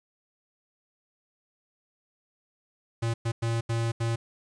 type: tone bursts at uneven times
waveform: square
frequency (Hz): 115.4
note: A#2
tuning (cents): -17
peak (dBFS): -26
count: 5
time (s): 3.02-3.14 / 3.25-3.32 / 3.42-3.61 / 3.69-3.92 / 4-4.16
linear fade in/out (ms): 10
effects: resampled to 22050 Hz + 9-bit